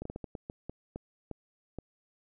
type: slowing click train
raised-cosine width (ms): 2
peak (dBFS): -25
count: 11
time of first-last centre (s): 0.02-1.787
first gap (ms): 34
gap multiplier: 1.34
effects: none